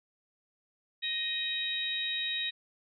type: harmonic tone with a mistuned harmonic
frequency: 622.3 Hz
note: D#5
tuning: in tune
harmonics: 3 / 4 / 5 / 6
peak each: -38 / -39 / -42 / -32 dBFS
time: 1.02-2.51 s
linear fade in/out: 20 ms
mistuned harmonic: 6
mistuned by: +31 cents
effects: none